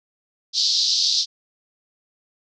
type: band-pass noise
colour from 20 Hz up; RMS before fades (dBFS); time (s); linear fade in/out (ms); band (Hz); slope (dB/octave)
pink; -20; 0.53-1.26; 50; 3900 to 5400; 48
effects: none